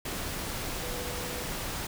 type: tone in noise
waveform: sine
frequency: 492.7 Hz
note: B4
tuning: 4 cents flat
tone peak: -41 dBFS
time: 0.83-1.44 s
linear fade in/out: 5 ms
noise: pink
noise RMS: -35 dBFS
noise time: 0.05-1.87 s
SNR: -9 dB
effects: none